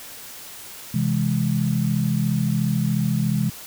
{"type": "chord", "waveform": "sine", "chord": "C augmented", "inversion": "none", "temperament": "equal", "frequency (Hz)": [130.81, 164.81, 207.7], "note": ["C3", "E3", "G#3"], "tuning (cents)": [0, 0, 0], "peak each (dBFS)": -23, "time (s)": [0.94, 3.5], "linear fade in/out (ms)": 5, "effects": ["white hiss -39 dBFS RMS until 3.66 s"]}